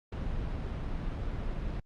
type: noise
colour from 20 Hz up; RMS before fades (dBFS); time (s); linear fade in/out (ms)
brown; -34; 0.12-1.8; 5
effects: low-pass 4000 Hz 12 dB/octave + Opus 48 kbps